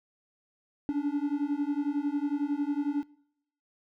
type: beating tone pair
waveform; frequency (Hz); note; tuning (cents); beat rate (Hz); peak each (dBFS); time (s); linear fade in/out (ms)
triangle; 283.3 / 294.3; C#4 / D4; +38 / +4; 11; -28 / -28; 0.89-3.03; 0
effects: noise-tail reverb RT60 0.7 s tail -22 dB re dry